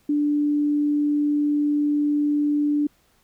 sine tone, 293.7 Hz, D4, in tune, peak -18 dBFS, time 0.09-2.87 s, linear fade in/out 5 ms, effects pink hiss -62 dBFS RMS until 3.23 s

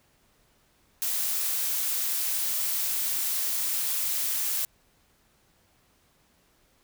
blue noise, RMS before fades -28 dBFS, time 1.02-4.65 s, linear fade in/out 0 ms, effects pink hiss -65 dBFS RMS until 6.83 s

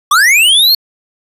square linear sweep, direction up, 1108.7 to 4390 Hz, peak -6 dBFS, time 0.11-0.75 s, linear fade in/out 5 ms, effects resampled to 32000 Hz + 7-bit

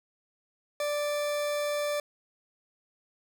40% pulse tone, 587.3 Hz, D5, in tune, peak -27 dBFS, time 0.8-2 s, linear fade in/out 2 ms, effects none

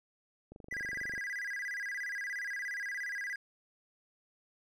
click train, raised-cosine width 2 ms, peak -36 dBFS, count 17, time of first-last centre 0.52-1.178 s, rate 24.3 Hz
triangle tone with vibrato, 1800 Hz, A6, 39 cents sharp, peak -34 dBFS, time 0.71-3.36 s, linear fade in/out 5 ms, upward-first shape square, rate 17 Hz, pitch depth 170 cents each way
effects none

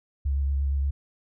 sine tone with vibrato, 69.3 Hz, C#2, in tune, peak -22 dBFS, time 0.25-0.91 s, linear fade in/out 10 ms, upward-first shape triangle, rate 8.6 Hz, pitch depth 33 cents each way, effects none

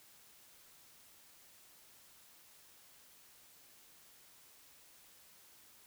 silence, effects white hiss -62 dBFS RMS until 5.86 s

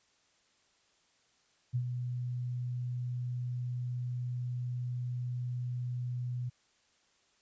sine tone with ADSR envelope, 123.47 Hz, B2, in tune, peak -27 dBFS, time 1.73-6.5 s, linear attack 25 ms, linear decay 72 ms, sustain -6 dB, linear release 16 ms, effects white hiss -70 dBFS RMS until 7.41 s + resampled to 16000 Hz

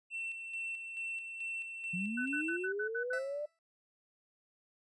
triangle tone with tremolo, 2695 Hz, E7, 38 cents sharp, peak -36 dBFS, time 0.1-2.68 s, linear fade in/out 50 ms, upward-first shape square, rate 2.3 Hz, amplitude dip 45%
sine linear sweep, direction up, 170 to 603 Hz, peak -35 dBFS, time 1.93-3.46 s, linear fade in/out 10 ms
sine tone bursts, 1500 Hz, F#6, 23 cents sharp, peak -34 dBFS, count 7, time 2.17-3.191 s, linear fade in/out 10 ms, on 91 ms, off 64 ms
20% pulse tone with exponential decay, 659.3 Hz, E5, in tune, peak -37 dBFS, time 3.13-3.59 s, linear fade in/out 2 ms, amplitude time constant 100 ms
effects noise-tail reverb RT60 0.1 s tail -19 dB re dry + resampled to 24000 Hz

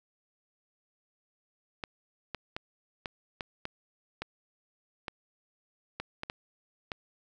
clicks, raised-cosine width 0.3 ms, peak -19 dBFS, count 12, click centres 1.838 / 2.347 / 2.565 / 3.058 / 3.408 / 3.654 / 4.22 / 5.082 / 6 / 6.234 / 6.299 / 6.918 s, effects none

